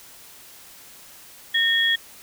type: tone pair together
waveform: sine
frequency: 1831 / 3321 Hz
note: A#6 / G#7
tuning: -32 / -1 cents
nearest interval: minor seventh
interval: 1031 cents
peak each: -20 dBFS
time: 1.54-1.96 s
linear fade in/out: 10 ms
effects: white hiss -46 dBFS RMS until 2.22 s